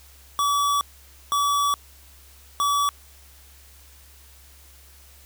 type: tone bursts at uneven times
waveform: square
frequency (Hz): 1144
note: D6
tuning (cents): -46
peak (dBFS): -20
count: 3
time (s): 0.39-0.81 / 1.32-1.74 / 2.6-2.89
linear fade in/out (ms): 0
effects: added 68 Hz sine -50 dBFS peak until 5.25 s + white hiss -52 dBFS RMS until 5.25 s